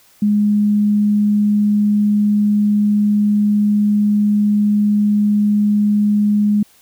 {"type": "tone", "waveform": "sine", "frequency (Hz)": 207.7, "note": "G#3", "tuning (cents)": 0, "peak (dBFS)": -11, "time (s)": [0.22, 6.63], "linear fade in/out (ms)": 5, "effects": ["white hiss -51 dBFS RMS until 6.81 s"]}